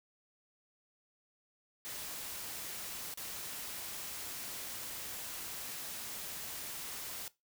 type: noise with dropouts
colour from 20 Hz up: white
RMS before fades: -43 dBFS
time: 1.85-7.28 s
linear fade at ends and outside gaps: 0 ms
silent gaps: 3.14-3.174 s
effects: noise-tail reverb RT60 0.2 s tail -19 dB re dry